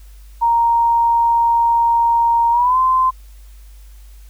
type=tone with pitch glide; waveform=sine; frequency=932.3 to 1034.5 Hz; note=A#5 to C6; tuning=0 to -20 cents; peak=-11 dBFS; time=0.41-3.11 s; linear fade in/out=20 ms; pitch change=+180 cents; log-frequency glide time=2.51-2.78 s; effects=added 50 Hz sine -37 dBFS peak until 4.29 s + white hiss -53 dBFS RMS until 4.29 s